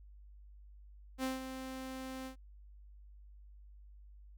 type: tone with ADSR envelope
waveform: sawtooth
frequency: 261.6 Hz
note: C4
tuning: in tune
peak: -29 dBFS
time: 1.18-2.36 s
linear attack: 56 ms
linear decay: 160 ms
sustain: -9 dB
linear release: 99 ms
effects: added 50 Hz sine -53 dBFS peak until 4.37 s